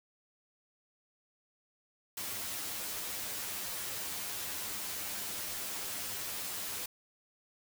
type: noise with comb filter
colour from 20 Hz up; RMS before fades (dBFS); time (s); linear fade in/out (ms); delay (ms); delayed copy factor
white; -39; 2.17-6.86; 5; 9.9; +0.65
effects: none